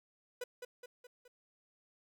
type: tone with echo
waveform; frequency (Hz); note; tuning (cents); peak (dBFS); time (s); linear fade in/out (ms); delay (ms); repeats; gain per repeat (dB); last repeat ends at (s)
45% pulse; 493.9; B4; 0; -38; 0.41-0.44; 5; 210; 4; -5; 1.28
effects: 13-bit